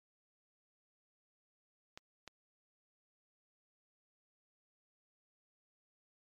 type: clicks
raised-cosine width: 0.2 ms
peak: -30 dBFS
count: 2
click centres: 1.975 / 2.277 s
effects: MP3 64 kbps